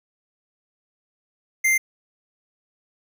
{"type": "tone", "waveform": "square", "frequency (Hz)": 2093, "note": "C7", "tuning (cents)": 0, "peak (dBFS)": -17, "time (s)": [1.64, 1.78], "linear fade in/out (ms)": 10, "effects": []}